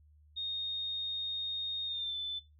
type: tone with pitch glide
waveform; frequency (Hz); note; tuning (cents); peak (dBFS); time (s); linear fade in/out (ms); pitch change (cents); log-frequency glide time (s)
sine; 3700 to 3519; A#7 to A7; -14 to 0; -34; 0.36-2.4; 20; -86; 1.86-2.16
effects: noise-tail reverb RT60 0.2 s tail -17 dB re dry + added 75 Hz sine -59 dBFS peak until 2.59 s